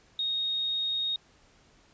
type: tone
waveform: sine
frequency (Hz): 3729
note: A#7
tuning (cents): 0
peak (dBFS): -27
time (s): 0.19-1.16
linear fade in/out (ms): 2
effects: pink hiss -61 dBFS RMS until 1.93 s + resampled to 16000 Hz